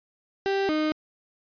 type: tone pair in turn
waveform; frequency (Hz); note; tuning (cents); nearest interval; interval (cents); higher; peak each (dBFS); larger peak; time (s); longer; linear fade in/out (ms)
35% pulse; 392 / 308.3; G4 / D#4; 0 / -16; major third; 416; first; -21; neither; 0.46-0.69 / 0.69-0.92; neither; 0
effects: resampled to 11025 Hz